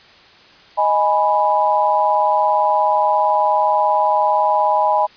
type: chord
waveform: sine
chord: G# minor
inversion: second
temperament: equal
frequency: 622.3 / 830.6 / 987.8 Hz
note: D#5 / G#5 / B5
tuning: 0 / 0 / 0 cents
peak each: -19 / -16 / -17 dBFS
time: 0.77-5.07 s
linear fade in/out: 20 ms
effects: white hiss -46 dBFS RMS until 5.16 s + resampled to 11025 Hz